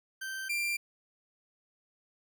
40% pulse tone pair in turn, 1557 / 2374 Hz, G6 / D7, -12 / +18 cents, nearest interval perfect fifth, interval 730 cents, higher second, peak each -35 / -29 dBFS, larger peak second, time 0.21-0.49 / 0.49-0.77 s, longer neither, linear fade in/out 10 ms, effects none

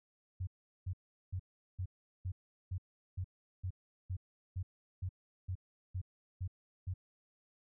sine tone bursts, 92.2 Hz, F#2, 6 cents flat, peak -35 dBFS, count 15, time 0.4-6.94 s, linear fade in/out 10 ms, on 72 ms, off 390 ms, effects none

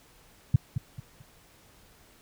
sine tone with echo, 125.5 Hz, B2, 28 cents sharp, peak -13 dBFS, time 0.54-0.56 s, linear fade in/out 5 ms, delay 220 ms, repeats 3, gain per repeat -10 dB, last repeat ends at 1.22 s, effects pink hiss -58 dBFS RMS until 2.21 s

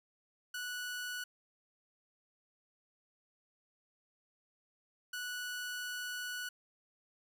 sawtooth tone bursts at uneven times, 1475 Hz, F#6, 6 cents flat, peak -35 dBFS, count 2, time 0.54-1.24 / 5.13-6.49 s, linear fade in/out 5 ms, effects none

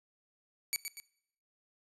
10% pulse tone with echo, 2271 Hz, C#7, 41 cents sharp, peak -21 dBFS, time 0.73-0.76 s, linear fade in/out 0 ms, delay 120 ms, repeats 2, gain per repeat -7 dB, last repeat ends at 1 s, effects noise-tail reverb RT60 0.7 s tail -21 dB re dry + resampled to 32000 Hz

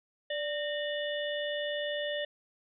harmonic tone with a mistuned harmonic, 587.3 Hz, D5, in tune, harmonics 1 / 3 / 5 / 6, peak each -33 / -38 / -40 / -41 dBFS, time 0.3-2.25 s, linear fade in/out 5 ms, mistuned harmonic 3, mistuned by +73 cents, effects none

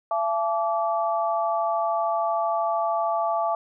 sine tone cluster, 675 / 862 / 1158 Hz, E5 / A5 / D6, +41 / -36 / -25 cents, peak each -24 / -27 / -28 dBFS, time 0.11-3.55 s, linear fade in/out 2 ms, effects none

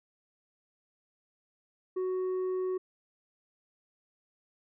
sine tone with tanh clipping, 371 Hz, F#4, 5 cents sharp, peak -30 dBFS, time 1.96-2.78 s, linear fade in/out 10 ms, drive 4 dB, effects none

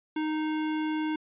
square tone, 309.8 Hz, D#4, 7 cents flat, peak -28 dBFS, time 0.16-1.16 s, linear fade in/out 5 ms, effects resampled to 8000 Hz

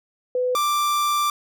sine / 45% pulse tone pair in turn, 501 / 1177.9 Hz, B4 / D6, +25 / +5 cents, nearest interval octave + minor third, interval 1480 cents, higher second, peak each -19 dBFS, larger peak neither, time 0.35-0.55 / 0.55-1.3 s, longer second, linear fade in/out 2 ms, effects none

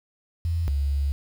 sine tone pair in turn, 83.7 / 70.38 Hz, E2 / C#2, +27 / +27 cents, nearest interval minor third, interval 300 cents, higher first, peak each -22 / -21 dBFS, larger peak second, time 0.45-0.68 / 0.68-1.12 s, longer second, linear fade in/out 0 ms, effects 8-bit

